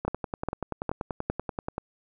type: two click trains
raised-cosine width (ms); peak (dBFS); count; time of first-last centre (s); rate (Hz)
1; -16 / -13; 19 / 4; 0.05-1.781 / 0.08-1.3; 10.4 / 2.46
effects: none